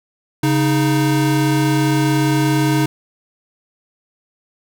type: tone pair together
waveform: square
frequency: 138.59 / 310.9 Hz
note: C#3 / D#4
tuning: 0 / -1 cents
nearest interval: octave + major second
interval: 1399 cents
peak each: -17 dBFS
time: 0.43-2.86 s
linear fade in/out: 5 ms
effects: none